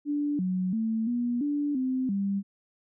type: tone with pitch steps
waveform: sine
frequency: 291.8 / 184.5 / 222.9 / 241.1 / 290.7 / 258.6 / 198.1 Hz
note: D4 / F#3 / A3 / B3 / D4 / C4 / G3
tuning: -11 / -5 / +23 / -41 / -18 / -20 / +18 cents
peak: -25 dBFS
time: 0.05-2.43 s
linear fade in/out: 50 ms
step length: 340 ms
effects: none